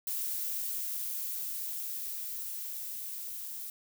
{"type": "noise with level ramp", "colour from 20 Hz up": "violet", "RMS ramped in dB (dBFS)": [-34, -41], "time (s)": [0.07, 3.7], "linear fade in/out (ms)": 2, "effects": []}